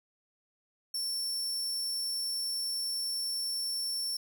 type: tone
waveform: sawtooth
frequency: 5430 Hz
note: F8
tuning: 50 cents flat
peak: -29 dBFS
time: 0.94-4.17 s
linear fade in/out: 5 ms
effects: none